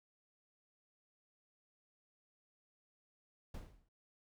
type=noise with exponential decay; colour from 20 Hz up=brown; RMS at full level=-41 dBFS; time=3.54-3.89 s; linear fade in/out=5 ms; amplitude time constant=76 ms; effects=none